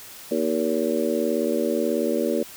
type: harmonic tone with a mistuned harmonic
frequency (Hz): 78.4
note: D#2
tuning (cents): +14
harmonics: 3 / 4 / 5 / 6 / 7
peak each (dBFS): -27 / -27 / -27 / -27 / -27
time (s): 0.31-2.43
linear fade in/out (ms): 5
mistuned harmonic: 7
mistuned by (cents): +56
effects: white hiss -42 dBFS RMS until 2.56 s